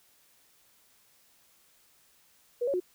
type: tone with pitch steps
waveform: sine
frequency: 483.9 / 555 / 362.5 Hz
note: B4 / C#5 / F#4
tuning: -35 / +2 / -35 cents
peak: -26 dBFS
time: 2.61-2.802 s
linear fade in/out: 10 ms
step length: 64 ms
effects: white hiss -64 dBFS RMS until 2.94 s